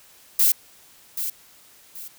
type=noise with echo; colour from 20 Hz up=violet; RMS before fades=-17 dBFS; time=0.39-0.52 s; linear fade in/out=5 ms; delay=780 ms; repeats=2; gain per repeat=-10 dB; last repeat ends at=2.08 s; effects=white hiss -52 dBFS RMS until 2.18 s